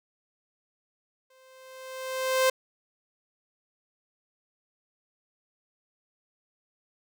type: tone with exponential growth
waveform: sawtooth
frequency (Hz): 521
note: C5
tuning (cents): -7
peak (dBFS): -15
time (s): 1.3-2.5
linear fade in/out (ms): 5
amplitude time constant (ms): 260
effects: none